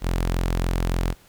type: tone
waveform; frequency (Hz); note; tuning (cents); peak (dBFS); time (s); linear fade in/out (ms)
sawtooth; 43.46; F1; -8; -17; 0.01-1.15; 50
effects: pink hiss -54 dBFS RMS until 1.28 s